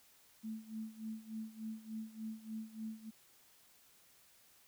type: tone with tremolo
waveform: sine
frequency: 220 Hz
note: A3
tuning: in tune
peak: -39 dBFS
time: 0.43-3.11 s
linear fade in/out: 20 ms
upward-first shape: sine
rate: 3.4 Hz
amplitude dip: 85%
effects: white hiss -66 dBFS RMS until 4.67 s